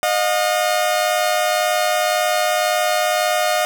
sawtooth tone pair together, 615 / 716.9 Hz, D#5 / F5, -20 / +45 cents, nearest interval minor third, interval 265 cents, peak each -15 dBFS, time 0.03-3.65 s, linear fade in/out 0 ms, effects none

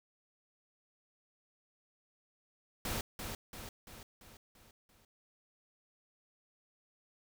pink noise with echo, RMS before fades -37 dBFS, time 2.85-3.01 s, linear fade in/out 2 ms, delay 340 ms, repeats 6, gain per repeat -5 dB, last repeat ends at 5.05 s, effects none

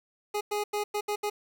25% pulse tone bursts at uneven times, 415.3 Hz, G#4, in tune, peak -24 dBFS, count 6, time 0.34-0.41 / 0.51-0.64 / 0.73-0.84 / 0.94-1.01 / 1.08-1.16 / 1.23-1.3 s, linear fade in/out 10 ms, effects 9-bit

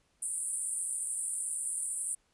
pink band-pass noise, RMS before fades -35 dBFS, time 0.22-2.15 s, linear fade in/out 5 ms, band 8500 to 10000 Hz, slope 96 dB/octave, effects pink hiss -72 dBFS RMS until 2.33 s + resampled to 24000 Hz

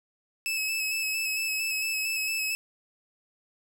sawtooth tone with vibrato, 2596 Hz, E7, 27 cents flat, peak -24 dBFS, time 0.46-2.55 s, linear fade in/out 0 ms, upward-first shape square, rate 4.4 Hz, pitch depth 21 cents each way, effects none

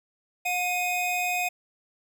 square tone pair together, 720 / 2501 Hz, F#5 / D#7, -47 / +8 cents, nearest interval octave + minor seventh, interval 2155 cents, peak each -29 / -28 dBFS, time 0.45-1.49 s, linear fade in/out 10 ms, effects none

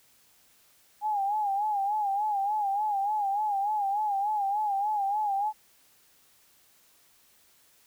sine tone with vibrato, 820 Hz, G#5, 22 cents flat, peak -25 dBFS, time 1.01-5.53 s, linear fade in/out 50 ms, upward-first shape sine, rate 3.4 Hz, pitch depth 85 cents each way, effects white hiss -62 dBFS RMS until 7.86 s

